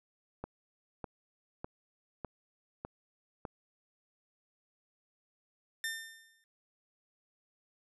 click train, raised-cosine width 1 ms, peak -25 dBFS, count 6, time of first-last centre 0.44-3.452 s, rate 1.66 Hz
sawtooth tone with exponential decay, 1800 Hz, A6, 39 cents sharp, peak -29 dBFS, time 5.84-6.44 s, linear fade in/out 1 ms, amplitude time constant 130 ms
effects none

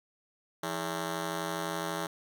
10% pulse ring-modulated tone, 246.9 Hz, B3, in tune, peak -21 dBFS, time 0.63-2.07 s, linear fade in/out 5 ms, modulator 77.4 Hz, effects none

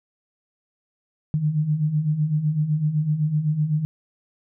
sine beating tone pair, 146.83 / 154.73 Hz, D3 / D#3, 0 / -9 cents, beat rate 7.9 Hz, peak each -26 / -20 dBFS, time 1.34-3.85 s, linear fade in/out 0 ms, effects none

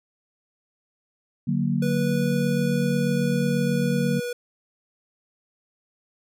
sine chord, D augmented, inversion none, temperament equal, 146.83 / 185 / 233.1 Hz, D3 / F#3 / A#3, 0 / 0 / 0 cents, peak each -25 dBFS, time 1.47-4.2 s, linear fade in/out 10 ms
square tone with pitch glide, 490 to 485.5 Hz, B4 to B4, -14 to -30 cents, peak -28 dBFS, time 1.82-4.33 s, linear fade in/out 5 ms, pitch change -16 cents, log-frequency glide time 2.09-4.03 s
effects none

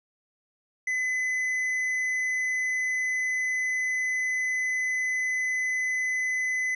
sine tone with tanh clipping, 2018 Hz, B6, 37 cents sharp, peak -26 dBFS, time 0.87-6.75 s, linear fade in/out 5 ms, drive 6 dB, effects none

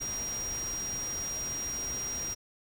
sine tone in noise, 5700 Hz, F8, 34 cents sharp, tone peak -33 dBFS, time 0-2.35 s, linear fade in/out 20 ms, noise pink, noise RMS -42 dBFS, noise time 0-2.35 s, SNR +6 dB, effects none

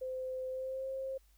sine tone with pitch glide, 516 to 532 Hz, C5 to C5, -24 to +29 cents, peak -36 dBFS, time 0.01-1.18 s, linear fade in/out 10 ms, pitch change +53 cents, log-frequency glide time 0.49-0.88 s, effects added 50 Hz sine -63 dBFS peak until 1.37 s + white hiss -72 dBFS RMS until 1.37 s

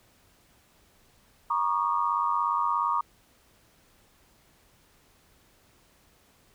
sine tone cluster, 944 / 1115 / 1212 Hz, A#5 / C#6 / D#6, +22 / +10 / -46 cents, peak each -28 dBFS, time 1.5-3.01 s, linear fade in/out 5 ms, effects pink hiss -62 dBFS RMS until 6.54 s

